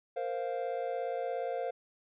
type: chord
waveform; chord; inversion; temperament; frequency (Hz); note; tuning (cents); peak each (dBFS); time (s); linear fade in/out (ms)
triangle; Bb suspended second; none; equal; 466.2 / 523.3 / 698.5; Bb4 / C5 / F5; 0 / 0 / 0; -36 / -34 / -35; 0.16-1.71; 10
effects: resampled to 8000 Hz